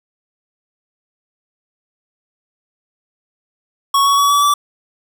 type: tone with pitch steps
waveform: square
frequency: 1108.7 / 1120.9 / 1133.3 / 1145.8 / 1158.5 Hz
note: C#6 / C#6 / C#6 / D6 / D6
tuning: 0 / +19 / +38 / -43 / -24 cents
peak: -11 dBFS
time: 3.94-4.54 s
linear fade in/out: 5 ms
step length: 120 ms
effects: none